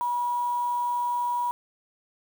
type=tone with quantisation; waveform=sine; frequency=968 Hz; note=B5; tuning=35 cents flat; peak=-24 dBFS; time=0.01-1.51 s; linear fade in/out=0 ms; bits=7; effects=none